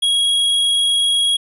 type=tone; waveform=square; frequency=3308 Hz; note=G#7; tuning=8 cents flat; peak=-14 dBFS; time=0.02-1.37 s; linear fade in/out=10 ms; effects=resampled to 24000 Hz